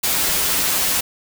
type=noise with comb filter; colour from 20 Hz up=white; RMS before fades=-19 dBFS; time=0.03-1.01 s; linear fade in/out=10 ms; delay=8.8 ms; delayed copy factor=-1; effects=none